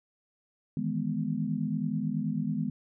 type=chord; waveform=sine; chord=E major seventh; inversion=third; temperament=equal; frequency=155.56 / 164.81 / 207.7 / 246.9 Hz; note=D#3 / E3 / G#3 / B3; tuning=0 / 0 / 0 / 0 cents; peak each=-34 / -35 / -32 / -33 dBFS; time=0.77-2.7 s; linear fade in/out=2 ms; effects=none